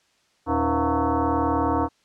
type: tone with frequency modulation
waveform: sine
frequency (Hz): 317.7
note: D#4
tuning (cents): +36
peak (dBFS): -19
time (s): 0.46-1.89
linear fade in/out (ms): 50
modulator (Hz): 199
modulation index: 4.2
effects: white hiss -64 dBFS RMS until 2.04 s + low-pass 6000 Hz 12 dB/octave